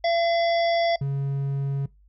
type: harmonic tone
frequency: 678 Hz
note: E5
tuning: 49 cents sharp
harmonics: 1 / 3 / 5 / 7 / 8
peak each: -20 / -30 / -34 / -37 / -38 dBFS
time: 0.04-0.96 s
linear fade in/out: 5 ms
type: tone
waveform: triangle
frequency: 138.59 Hz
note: C#3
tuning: in tune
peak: -21 dBFS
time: 1.01-1.86 s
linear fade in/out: 5 ms
effects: noise-tail reverb RT60 0.2 s tail -21 dB re dry + added 50 Hz sine -53 dBFS peak until 2.08 s